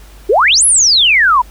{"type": "exponential two-way sweep", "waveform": "sine", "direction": "up then down", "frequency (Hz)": [358.2, 11175, 933], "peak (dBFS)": -6, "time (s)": [0.29, 1.42], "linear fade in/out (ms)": 10, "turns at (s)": 0.65, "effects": ["added 50 Hz sine -35 dBFS peak until 1.5 s", "pink hiss -43 dBFS RMS until 1.5 s"]}